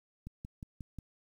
click train, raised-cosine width 5 ms, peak -30 dBFS, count 5, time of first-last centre 0.27-0.987 s, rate 5.58 Hz, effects 10-bit

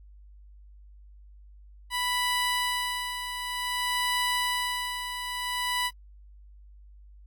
15% pulse tone with tremolo, 987.8 Hz, B5, in tune, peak -18 dBFS, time 1.9-5.91 s, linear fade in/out 50 ms, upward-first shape sine, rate 0.54 Hz, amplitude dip 60%, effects added 50 Hz sine -48 dBFS peak until 7.26 s + AAC 64 kbps

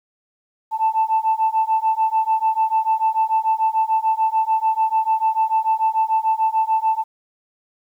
sine beating tone pair, 880 / 886.8 Hz, A5 / A5, 0 / +13 cents, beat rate 6.8 Hz, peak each -18 dBFS, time 0.71-7.04 s, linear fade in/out 50 ms, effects tanh soft clip ceiling -10 dBFS + 9-bit

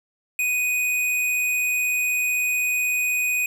square tone, 2489 Hz, D#7, in tune, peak -21 dBFS, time 0.39-3.46 s, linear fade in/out 2 ms, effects none

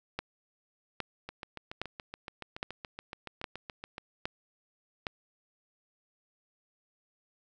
two click trains, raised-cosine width 0.3 ms, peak -24 / -17 dBFS, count 20 / 7, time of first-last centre 1.29-3.981 / 0.19-5.068 s, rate 7.06 / 1.23 Hz, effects none

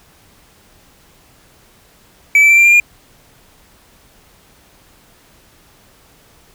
triangle tone with pitch steps, 2300 / 2323 / 2346 / 2369 / 2392 / 2416 Hz, D7 / D7 / D7 / D7 / D7 / D7, -37 / -20 / -2 / +14 / +31 / +48 cents, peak -4 dBFS, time 2.35-2.8 s, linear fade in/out 2 ms, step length 75 ms, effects pink hiss -49 dBFS RMS until 6.54 s

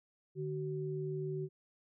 sine tone pair together, 150 / 377.3 Hz, D3 / F#4, +37 / +34 cents, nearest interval octave + major third, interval 1597 cents, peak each -38 / -38 dBFS, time 0.35-1.49 s, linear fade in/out 50 ms, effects none

